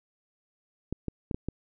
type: clicks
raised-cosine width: 3 ms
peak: -18 dBFS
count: 5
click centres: 0.926 / 1.083 / 1.312 / 1.345 / 1.486 s
effects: none